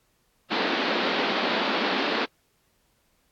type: band-pass noise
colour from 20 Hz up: pink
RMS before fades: -26 dBFS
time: 0.5-2.26 s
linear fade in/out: 20 ms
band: 210 to 4400 Hz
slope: 48 dB/octave
effects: pink hiss -68 dBFS RMS until 3.31 s + AAC 64 kbps